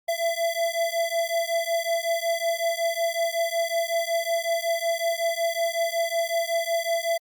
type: beating tone pair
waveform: square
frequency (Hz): 669 / 674.4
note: E5 / E5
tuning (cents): +25 / +39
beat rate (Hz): 5.4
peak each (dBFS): -27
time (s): 0.08-7.18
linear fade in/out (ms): 10
effects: Opus 48 kbps